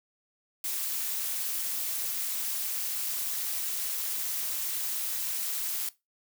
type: noise with amplitude modulation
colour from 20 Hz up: blue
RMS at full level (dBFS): -29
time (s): 0.64-5.89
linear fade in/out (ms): 2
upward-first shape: sine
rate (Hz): 289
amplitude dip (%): 70
effects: noise-tail reverb RT60 0.2 s tail -18 dB re dry